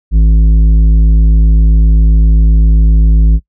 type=tone with tanh clipping; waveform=sine; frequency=53.8 Hz; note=A1; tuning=38 cents flat; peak=-5 dBFS; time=0.11-3.4 s; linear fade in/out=50 ms; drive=9 dB; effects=noise-tail reverb RT60 0.1 s tail -23 dB re dry